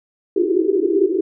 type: band-pass noise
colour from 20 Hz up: white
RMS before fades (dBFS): -17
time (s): 0.36-1.21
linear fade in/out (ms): 5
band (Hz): 320 to 410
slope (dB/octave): 96
effects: none